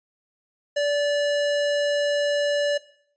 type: tone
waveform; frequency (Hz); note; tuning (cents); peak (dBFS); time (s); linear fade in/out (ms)
square; 580; D5; -22; -21; 0.76-2.78; 10
effects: noise-tail reverb RT60 0.6 s tail -17 dB re dry + resampled to 16000 Hz